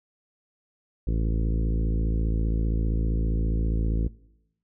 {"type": "harmonic tone with a mistuned harmonic", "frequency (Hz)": 55.1, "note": "A1", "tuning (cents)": 3, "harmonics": [1, 2, 3, 4, 5, 6, 7, 8, 9], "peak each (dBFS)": [-23, -31, -33, -38, -37, -39, -44, -44, -46], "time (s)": [1.07, 4.08], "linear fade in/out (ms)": 5, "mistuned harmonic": 1, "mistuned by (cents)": -21, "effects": ["noise-tail reverb RT60 0.9 s tail -22 dB re dry"]}